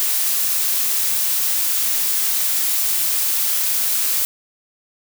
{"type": "noise", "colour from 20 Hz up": "blue", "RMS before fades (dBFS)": -19, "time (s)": [0, 4.25], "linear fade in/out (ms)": 0, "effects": []}